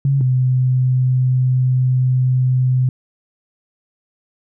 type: tone pair in turn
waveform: sine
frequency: 137.7 / 127.96 Hz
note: C#3 / C3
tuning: -11 / -38 cents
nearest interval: minor second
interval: 127 cents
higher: first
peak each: -12 dBFS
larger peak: neither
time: 0.05-0.21 / 0.21-2.89 s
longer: second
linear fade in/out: 2 ms
effects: none